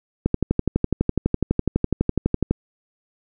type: click train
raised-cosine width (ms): 3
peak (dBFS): -5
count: 28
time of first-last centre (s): 0.26-2.51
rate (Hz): 12
effects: none